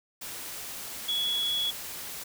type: tone in noise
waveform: sine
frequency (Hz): 3366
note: G#7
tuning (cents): +23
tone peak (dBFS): -26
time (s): 1.08-1.71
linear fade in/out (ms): 10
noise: white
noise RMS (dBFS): -39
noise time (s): 0.21-2.24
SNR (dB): +10
effects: none